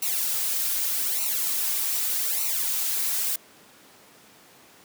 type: noise with flanger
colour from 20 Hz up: blue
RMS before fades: -26 dBFS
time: 0.02-3.36 s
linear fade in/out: 5 ms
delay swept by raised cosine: 0.59 to 4.09 ms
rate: 0.83 Hz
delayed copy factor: -0.85
effects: pink hiss -52 dBFS RMS until 4.84 s + high-pass 200 Hz 12 dB/octave